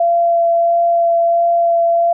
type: tone with vibrato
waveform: sine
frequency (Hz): 681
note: F5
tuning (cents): -44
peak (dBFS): -10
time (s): 0-2.13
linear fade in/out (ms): 5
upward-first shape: sine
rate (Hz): 1.5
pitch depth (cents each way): 10
effects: none